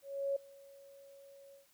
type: tone with ADSR envelope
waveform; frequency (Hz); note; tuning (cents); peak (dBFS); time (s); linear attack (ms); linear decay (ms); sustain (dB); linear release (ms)
sine; 554.4; C#5; 0; -30; 0.02-1.67; 340; 6; -24; 130
effects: white hiss -69 dBFS RMS until 1.73 s